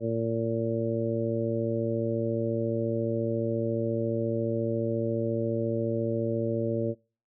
harmonic tone, 114.3 Hz, A#2, 34 cents flat, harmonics 1 / 2 / 3 / 4 / 5, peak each -32 / -32 / -32 / -32 / -32 dBFS, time 0-6.95 s, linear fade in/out 50 ms, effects noise-tail reverb RT60 0.4 s tail -26 dB re dry

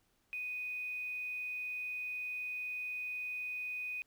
sine tone with quantisation, 2489 Hz, D#7, in tune, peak -37 dBFS, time 0.33-4.02 s, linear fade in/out 0 ms, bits 10, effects pink hiss -75 dBFS RMS until 4.06 s

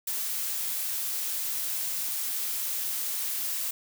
blue noise, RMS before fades -31 dBFS, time 0.07-3.71 s, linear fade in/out 5 ms, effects none

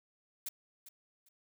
blue noise with echo, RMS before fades -39 dBFS, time 0.46-0.49 s, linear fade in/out 5 ms, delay 400 ms, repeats 2, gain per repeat -13 dB, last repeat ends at 1.29 s, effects none

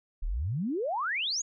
sine exponential sweep, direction up, 30.87 to 7000 Hz, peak -28 dBFS, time 0.22-1.42 s, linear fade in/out 10 ms, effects none

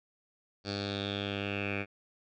10% pulse tone with low-pass filter sweep, 100.3 Hz, G2, 40 cents sharp, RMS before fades -35 dBFS, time 0.64-1.86 s, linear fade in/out 50 ms, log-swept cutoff 4600 to 2300 Hz, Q 6.5, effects none

